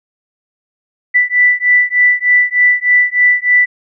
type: beating tone pair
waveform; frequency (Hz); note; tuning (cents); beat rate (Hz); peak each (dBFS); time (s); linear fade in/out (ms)
sine; 1975.5 / 1978.8; B6 / B6; 0 / +3; 3.3; -11; 1.14-3.66; 20
effects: none